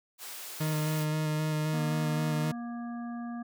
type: high-pass noise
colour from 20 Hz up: white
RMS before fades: -42 dBFS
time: 0.18-1.07 s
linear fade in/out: 50 ms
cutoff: 400 Hz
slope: 12 dB/octave
type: tone with vibrato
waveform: 40% pulse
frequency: 154.2 Hz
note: D#3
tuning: 15 cents flat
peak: -27 dBFS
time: 0.6-2.52 s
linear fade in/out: 10 ms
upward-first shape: square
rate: 3.8 Hz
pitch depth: 12 cents each way
type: harmonic tone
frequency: 236.9 Hz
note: A#3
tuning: 28 cents sharp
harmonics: 1 / 3 / 5 / 7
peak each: -35 / -45 / -49 / -52 dBFS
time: 1.73-3.43 s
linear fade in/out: 10 ms
effects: none